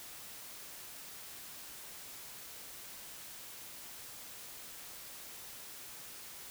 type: silence
effects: white hiss -49 dBFS RMS until 6.5 s